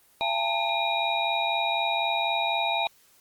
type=tone cluster; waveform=sine; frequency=675 / 812 / 896 / 2420 / 3807 Hz; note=E5 / G#5 / A5 / D#7 / A#7; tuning=+41 / -39 / +31 / -49 / +36 cents; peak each=-30 dBFS; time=0.21-2.87 s; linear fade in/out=0 ms; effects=white hiss -60 dBFS RMS until 3.2 s + Opus 24 kbps